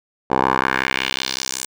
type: tone with band-pass filter sweep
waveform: 10% pulse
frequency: 65.41 Hz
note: C2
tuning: in tune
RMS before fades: -21 dBFS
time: 0.3-1.66 s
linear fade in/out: 10 ms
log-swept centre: 710 to 8500 Hz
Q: 1.9
effects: none